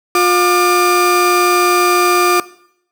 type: tone pair together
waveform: 35% pulse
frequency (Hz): 356 / 1196.4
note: F4 / D6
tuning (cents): +33 / +32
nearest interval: octave + major sixth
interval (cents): 2099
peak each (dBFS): -11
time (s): 0.15-2.4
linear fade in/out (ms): 2
effects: noise-tail reverb RT60 0.7 s tail -19 dB re dry